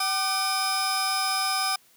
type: tone cluster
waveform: sawtooth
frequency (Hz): 766 / 1197 / 5100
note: G5 / D6 / D#8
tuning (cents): -40 / +33 / +42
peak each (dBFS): -25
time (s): 0-1.76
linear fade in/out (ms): 5
effects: white hiss -59 dBFS RMS until 1.96 s + high-pass 100 Hz 12 dB/octave